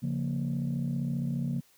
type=chord; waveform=sine; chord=Bb minor; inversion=first; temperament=just; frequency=139.85 / 174.81 / 233.1 Hz; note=Db3 / F3 / Bb3; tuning=+16 / +2 / 0 cents; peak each=-30 / -33 / -32 dBFS; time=0.02-1.61 s; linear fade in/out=20 ms; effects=tanh soft clip ceiling -23 dBFS + white hiss -63 dBFS RMS until 1.77 s